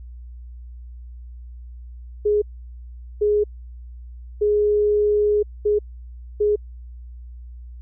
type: tone bursts at uneven times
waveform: sine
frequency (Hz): 417.2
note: G#4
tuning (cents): +8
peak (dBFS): -15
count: 5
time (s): 2.25-2.42 / 3.21-3.44 / 4.41-5.43 / 5.65-5.79 / 6.4-6.56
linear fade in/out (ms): 10
effects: added 60 Hz sine -35 dBFS peak until 7.81 s